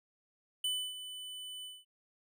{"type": "tone with ADSR envelope", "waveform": "square", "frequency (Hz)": 3000, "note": "F#7", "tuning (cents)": 23, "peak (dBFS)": -31, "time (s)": [0.64, 1.85], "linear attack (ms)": 4, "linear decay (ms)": 290, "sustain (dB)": -12, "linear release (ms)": 210, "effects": []}